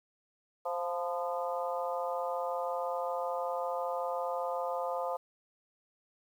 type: harmonic tone with a mistuned harmonic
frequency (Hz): 174.61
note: F3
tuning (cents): 0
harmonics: 3 / 4 / 5 / 6 / 7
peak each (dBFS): -35 / -37 / -39 / -41 / -42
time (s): 0.65-5.17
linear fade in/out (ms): 10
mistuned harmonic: 6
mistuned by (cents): -46
effects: 10-bit